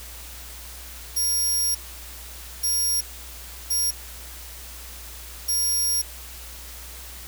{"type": "tone bursts at uneven times", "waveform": "10% pulse", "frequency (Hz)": 5600, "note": "F8", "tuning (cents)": 4, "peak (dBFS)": -15, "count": 4, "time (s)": [[1.16, 1.75], [2.63, 3.01], [3.7, 3.91], [5.48, 6.02]], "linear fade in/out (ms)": 10, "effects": ["added 60 Hz sine -41 dBFS peak until 7.27 s", "white hiss -41 dBFS RMS until 7.27 s"]}